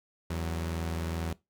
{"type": "tone pair together", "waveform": "sawtooth", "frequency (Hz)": [82.41, 184.76], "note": ["E2", "F#3"], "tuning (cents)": [0, -2], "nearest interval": "octave + major second", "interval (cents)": 1398, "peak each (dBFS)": [-28, -35], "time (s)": [0.3, 1.33], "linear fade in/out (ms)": 5, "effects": ["noise-tail reverb RT60 0.2 s tail -20 dB re dry"]}